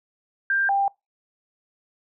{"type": "tone pair in turn", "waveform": "sine", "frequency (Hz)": [1587, 793.5], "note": ["G6", "G5"], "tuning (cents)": [21, 21], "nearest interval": "octave", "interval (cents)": 1200, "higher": "first", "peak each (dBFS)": [-19, -18], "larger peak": "second", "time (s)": [[0.5, 0.69], [0.69, 0.88]], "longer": "neither", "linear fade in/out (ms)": 2, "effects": ["noise-tail reverb RT60 0.2 s tail -24 dB re dry"]}